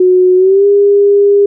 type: tone with pitch glide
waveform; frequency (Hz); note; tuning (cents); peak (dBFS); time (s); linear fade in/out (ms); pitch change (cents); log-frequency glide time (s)
sine; 366.4 to 404.2; F#4 to G#4; -17 to -47; -4; 0-1.46; 5; +170; 0.36-0.66
effects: none